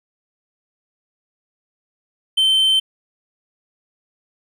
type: tone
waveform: triangle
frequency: 3096 Hz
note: G7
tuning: 22 cents flat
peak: -11 dBFS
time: 2.37-2.8 s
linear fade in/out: 10 ms
effects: none